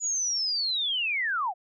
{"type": "linear sweep", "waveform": "sine", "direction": "down", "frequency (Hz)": [6960, 668], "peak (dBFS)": -25, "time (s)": [0, 1.54], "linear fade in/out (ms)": 50, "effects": []}